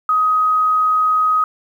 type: tone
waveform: sine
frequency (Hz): 1258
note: D#6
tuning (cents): +19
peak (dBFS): -12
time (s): 0.09-1.44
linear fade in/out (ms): 2
effects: 8-bit